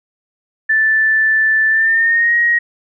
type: tone with pitch glide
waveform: sine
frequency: 1760 to 1886.3 Hz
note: A6 to A#6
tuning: 0 to +20 cents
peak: -10 dBFS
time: 0.69-2.59 s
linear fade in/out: 10 ms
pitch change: +120 cents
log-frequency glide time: 1.69-2.35 s
effects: none